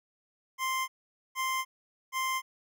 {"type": "tone bursts", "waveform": "25% pulse", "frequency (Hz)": 1046.5, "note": "C6", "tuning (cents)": 0, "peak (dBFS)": -25, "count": 3, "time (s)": [0.58, 2.42], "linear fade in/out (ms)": 50, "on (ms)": 300, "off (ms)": 470, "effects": []}